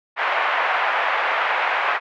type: band-pass noise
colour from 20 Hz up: pink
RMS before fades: -21 dBFS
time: 0.16-2 s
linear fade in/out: 50 ms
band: 690 to 2400 Hz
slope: 24 dB/octave
effects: none